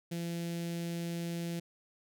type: tone with notch filter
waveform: sawtooth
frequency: 170 Hz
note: F3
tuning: 46 cents flat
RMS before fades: -37 dBFS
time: 0.11-1.6 s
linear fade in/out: 10 ms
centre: 1100 Hz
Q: 0.59
effects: none